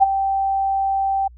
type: tone with ADSR envelope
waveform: sine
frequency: 780 Hz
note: G5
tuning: 9 cents flat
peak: -6 dBFS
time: 0-1.28 s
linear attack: 28 ms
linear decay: 19 ms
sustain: -11 dB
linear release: 9 ms
effects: added 60 Hz sine -41 dBFS peak until 1.37 s